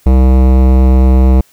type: tone with hard clipping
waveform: sine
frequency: 64.6 Hz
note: C2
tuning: 21 cents flat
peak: -6 dBFS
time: 0.06-1.41 s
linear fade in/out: 5 ms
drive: 18 dB
effects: white hiss -49 dBFS RMS until 1.52 s